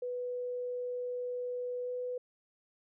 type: tone with pitch glide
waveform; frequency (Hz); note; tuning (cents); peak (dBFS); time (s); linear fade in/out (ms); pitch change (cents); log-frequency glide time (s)
sine; 493.9 to 497; B4 to B4; 0 to +11; -34; 0.02-2.18; 5; +11; 1.84-1.9
effects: none